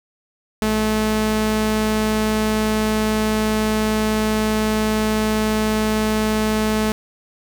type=tone pair together; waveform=sawtooth; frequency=54.05 / 216.2 Hz; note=A1 / A3; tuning=-30 / -30 cents; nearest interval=2 octaves; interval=2400 cents; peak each=-24 / -13 dBFS; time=0.62-6.92 s; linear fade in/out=0 ms; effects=none